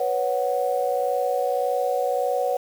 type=chord; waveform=sine; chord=B suspended second; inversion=none; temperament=just; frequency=493.9 / 555.6 / 740.8 Hz; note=B4 / C#5 / F#5; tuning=0 / +4 / +2 cents; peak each=-25 dBFS; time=0-2.57 s; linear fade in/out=5 ms; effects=7-bit